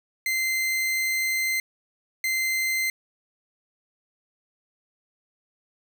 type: tone bursts at uneven times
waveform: 40% pulse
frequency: 2076 Hz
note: C7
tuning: 14 cents flat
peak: -22 dBFS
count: 2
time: 0.26-1.6 / 2.24-2.9 s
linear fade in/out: 2 ms
effects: 9-bit